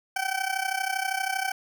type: tone with amplitude modulation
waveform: 20% pulse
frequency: 767 Hz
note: G5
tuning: 38 cents flat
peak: -18 dBFS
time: 0.16-1.52 s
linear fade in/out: 5 ms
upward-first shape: sine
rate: 32.6 Hz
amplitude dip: 80%
effects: none